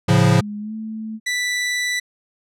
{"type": "chord", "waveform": "square", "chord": "A augmented", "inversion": "none", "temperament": "equal", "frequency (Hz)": [110, 138.59, 174.61], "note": ["A2", "C#3", "E#3"], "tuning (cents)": [0, 0, 0], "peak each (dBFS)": -17, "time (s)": [0.08, 0.41], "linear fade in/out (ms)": 10}
{"type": "tone with pitch glide", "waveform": "sine", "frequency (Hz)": [207.7, 219.3], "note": ["G#3", "A3"], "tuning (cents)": [0, -6], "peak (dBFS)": -26, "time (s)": [0.36, 1.2], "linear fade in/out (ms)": 50, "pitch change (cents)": 94, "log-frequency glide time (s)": [0.59, 0.74]}
{"type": "tone", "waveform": "sawtooth", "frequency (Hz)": 1975.5, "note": "B6", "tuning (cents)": 0, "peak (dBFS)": -16, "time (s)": [1.26, 2], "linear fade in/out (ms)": 10}
{"effects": ["low-pass 9000 Hz 12 dB/octave"]}